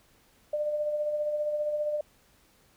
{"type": "tone with tremolo", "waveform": "sine", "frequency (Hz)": 598, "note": "D5", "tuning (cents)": 31, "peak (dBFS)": -25, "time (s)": [0.53, 2.01], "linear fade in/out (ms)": 5, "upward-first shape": "sine", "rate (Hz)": 15, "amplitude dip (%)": 40, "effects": ["pink hiss -63 dBFS RMS until 2.76 s"]}